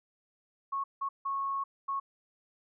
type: tone bursts at uneven times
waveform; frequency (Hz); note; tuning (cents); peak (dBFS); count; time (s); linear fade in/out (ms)
sine; 1099; C#6; -15; -30; 4; 0.72-0.84 / 1.01-1.09 / 1.25-1.64 / 1.88-2; 10
effects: none